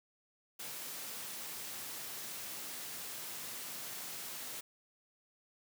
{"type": "high-pass noise", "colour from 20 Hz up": "white", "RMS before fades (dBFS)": -44, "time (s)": [0.59, 4.61], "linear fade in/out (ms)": 10, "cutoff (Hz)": 100, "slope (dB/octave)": 96, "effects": []}